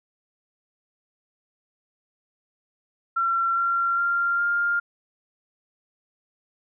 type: tone with pitch steps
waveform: sine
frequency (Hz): 1360 / 1374.2 / 1388.6 / 1403.1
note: F6 / F6 / F6 / F6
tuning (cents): -46 / -28 / -10 / +8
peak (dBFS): -20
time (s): 3.16-4.8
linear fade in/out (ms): 10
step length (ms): 410
effects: none